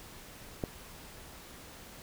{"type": "click", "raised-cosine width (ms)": 2, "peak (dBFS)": -18, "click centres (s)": 0.638, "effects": ["pink hiss -50 dBFS RMS until 2.02 s"]}